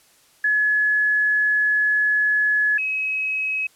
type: tone pair in turn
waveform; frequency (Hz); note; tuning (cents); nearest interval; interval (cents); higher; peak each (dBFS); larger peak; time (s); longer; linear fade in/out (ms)
sine; 1701 / 2555; G#6 / D#7; +41 / +45; perfect fifth; 704; second; -16 / -21; first; 0.44-2.78 / 2.78-3.67; first; 5
effects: white hiss -56 dBFS RMS until 3.75 s + low-pass 12000 Hz 12 dB/octave